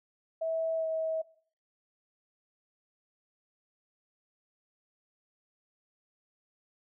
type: tone with pitch glide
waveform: sine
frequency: 650 to 642.2 Hz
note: E5 to E5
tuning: -24 to -45 cents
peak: -29 dBFS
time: 0.41-1.22 s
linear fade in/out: 10 ms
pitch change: -21 cents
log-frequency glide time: 0.76-0.86 s
effects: noise-tail reverb RT60 0.5 s tail -18 dB re dry